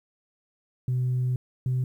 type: tone pair in turn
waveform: sine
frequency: 126.3 / 127.55 Hz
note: B2 / C3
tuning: +39 / -44 cents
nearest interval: unison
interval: 17 cents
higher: second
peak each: -21 dBFS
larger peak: neither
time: 0.88-1.36 / 1.66-1.84 s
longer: first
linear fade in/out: 2 ms
effects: tanh soft clip ceiling -20 dBFS + 10-bit